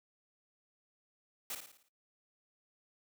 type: noise with echo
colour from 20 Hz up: white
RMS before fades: -40 dBFS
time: 1.5-1.55 s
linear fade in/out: 2 ms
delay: 56 ms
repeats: 6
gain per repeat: -6 dB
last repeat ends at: 1.886 s
effects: noise-tail reverb RT60 0.1 s tail -17 dB re dry + high-pass 150 Hz 12 dB/octave